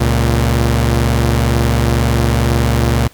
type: tone pair together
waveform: sawtooth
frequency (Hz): 69.3 / 116.55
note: C#2 / A#2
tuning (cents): 0 / 0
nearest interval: major sixth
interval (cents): 900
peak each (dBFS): -10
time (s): 0-3.08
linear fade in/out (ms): 10
effects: pink hiss -45 dBFS RMS until 3.13 s